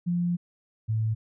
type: tone pair in turn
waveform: sine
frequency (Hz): 174.61 / 110.31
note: F3 / A2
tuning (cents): 0 / +5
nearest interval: minor sixth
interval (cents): 795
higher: first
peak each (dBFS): -23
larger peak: neither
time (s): 0.06-0.37 / 0.88-1.15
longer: first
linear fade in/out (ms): 20
effects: none